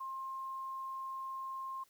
sine tone, 1062 Hz, C6, 25 cents sharp, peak -39 dBFS, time 0-1.84 s, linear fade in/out 10 ms, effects white hiss -69 dBFS RMS until 1.89 s

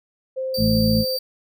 sine tone with pitch glide, 523.3 to 519.4 Hz, C5 to C5, 0 to -13 cents, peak -23 dBFS, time 0.36-1.18 s, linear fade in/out 20 ms, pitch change -13 cents, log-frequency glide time 0.57-0.78 s
45% pulse tone, 4645 Hz, D8, 20 cents flat, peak -24 dBFS, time 0.54-1.19 s, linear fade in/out 5 ms
harmonic tone, 55 Hz, A1, in tune, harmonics 1 / 2 / 3 / 4, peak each -28 / -22 / -25 / -18 dBFS, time 0.57-1.05 s, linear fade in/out 50 ms
effects none

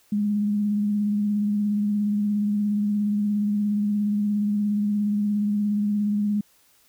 sine tone with vibrato, 206.9 Hz, G#3, 6 cents flat, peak -20 dBFS, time 0.12-6.41 s, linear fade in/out 5 ms, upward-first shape triangle, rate 17 Hz, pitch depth 31 cents each way, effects white hiss -60 dBFS RMS until 6.88 s

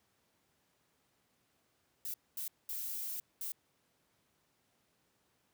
violet noise bursts at uneven times, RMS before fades -40 dBFS, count 4, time 2.05-2.14 / 2.37-2.48 / 2.69-3.2 / 3.41-3.52 s, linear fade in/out 2 ms, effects pink hiss -75 dBFS RMS until 5.53 s + high-pass 100 Hz 12 dB/octave

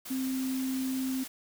sine tone in noise, 261.6 Hz, C4, in tune, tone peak -29 dBFS, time 0.1-1.24 s, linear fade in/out 10 ms, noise white, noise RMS -42 dBFS, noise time 0.05-1.28 s, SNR +10 dB, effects none

